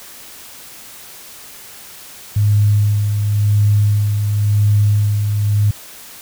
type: tone with tremolo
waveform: sine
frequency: 103.83 Hz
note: G#2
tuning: in tune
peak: -9 dBFS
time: 2.36-5.71 s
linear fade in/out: 5 ms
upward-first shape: sine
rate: 0.94 Hz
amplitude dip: 45%
effects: white hiss -37 dBFS RMS until 6.21 s